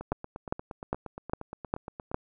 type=two click trains; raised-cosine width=1 ms; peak=-13 / -24 dBFS; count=6 / 19; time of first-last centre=0.12-2.144 / 0.01-2.115 s; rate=2.47 / 8.55 Hz; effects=none